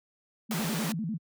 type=tone with vibrato; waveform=sine; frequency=190 Hz; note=F#3; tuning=46 cents sharp; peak=-29 dBFS; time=0.49-1.18 s; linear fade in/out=20 ms; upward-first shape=square; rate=10 Hz; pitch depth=260 cents each way
type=high-pass noise; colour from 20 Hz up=pink; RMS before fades=-35 dBFS; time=0.51-0.92 s; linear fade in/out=0 ms; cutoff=250 Hz; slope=96 dB/octave
type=noise with exponential decay; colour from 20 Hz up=brown; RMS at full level=-42 dBFS; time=0.59-1.15 s; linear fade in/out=5 ms; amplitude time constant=120 ms
effects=high-pass 100 Hz 12 dB/octave